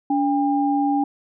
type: tone pair together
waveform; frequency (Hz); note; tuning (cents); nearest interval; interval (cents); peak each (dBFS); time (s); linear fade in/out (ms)
sine; 286.2 / 802.7; D4 / G5; -45 / +41; octave + tritone; 1786; -19 / -21; 0.1-1.04; 5
effects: none